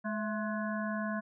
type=harmonic tone with a mistuned harmonic; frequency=211.5 Hz; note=G#3; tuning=32 cents sharp; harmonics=1 / 3 / 5 / 7 / 8; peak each=-34 / -39 / -41 / -42 / -43 dBFS; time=0.04-1.21 s; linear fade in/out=20 ms; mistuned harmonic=3; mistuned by=+72 cents; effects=none